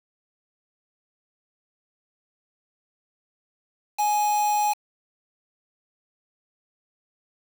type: tone with quantisation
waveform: triangle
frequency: 836 Hz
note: G#5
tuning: 11 cents sharp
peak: -18 dBFS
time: 3.98-4.74 s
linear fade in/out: 20 ms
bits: 5
effects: none